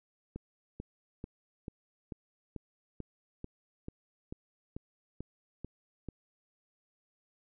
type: click train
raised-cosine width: 3 ms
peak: -27 dBFS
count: 14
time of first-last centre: 0.36-6.087 s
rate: 2.27 Hz
effects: none